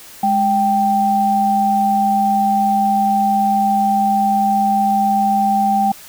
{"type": "tone pair together", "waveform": "sine", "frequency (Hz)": [207.7, 783.6], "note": ["G#3", "G5"], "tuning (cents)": [0, -1], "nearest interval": "octave + major seventh", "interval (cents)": 2299, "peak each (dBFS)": [-19, -13], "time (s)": [0.23, 5.92], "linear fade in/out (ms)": 5, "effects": ["white hiss -39 dBFS RMS until 6.08 s"]}